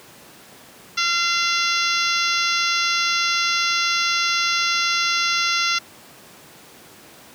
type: harmonic tone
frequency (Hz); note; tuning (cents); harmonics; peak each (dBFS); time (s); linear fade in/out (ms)
687; F5; -29; 2 / 3 / 4 / 5 / 6 / 7 / 8 / 9; -23 / -25 / -26 / -27 / -28 / -28 / -29 / -30; 0.97-5.79; 10
effects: pink hiss -45 dBFS RMS until 7.34 s + high-pass 150 Hz 12 dB/octave